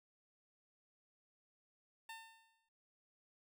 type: tone with exponential decay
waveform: 15% pulse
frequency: 900 Hz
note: A5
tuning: 39 cents sharp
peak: -40 dBFS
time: 2.09-2.69 s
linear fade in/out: 5 ms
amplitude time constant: 130 ms
effects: none